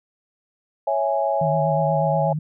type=chord; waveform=sine; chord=C# minor; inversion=none; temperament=equal; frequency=554.4 / 659.3 / 830.6 Hz; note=C#5 / E5 / G#5; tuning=0 / 0 / 0 cents; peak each=-23 dBFS; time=0.87-2.33 s; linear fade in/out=5 ms
type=tone with vibrato; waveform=sine; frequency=155.56 Hz; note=D#3; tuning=in tune; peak=-22 dBFS; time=1.41-2.39 s; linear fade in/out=5 ms; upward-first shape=sine; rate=8.3 Hz; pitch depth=60 cents each way
effects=none